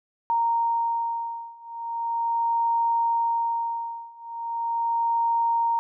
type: beating tone pair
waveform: sine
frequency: 928 / 928.39 Hz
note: A#5 / A#5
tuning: -8 / -7 cents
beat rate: 0.39 Hz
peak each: -26 / -25 dBFS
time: 0.3-5.79 s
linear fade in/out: 0 ms
effects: none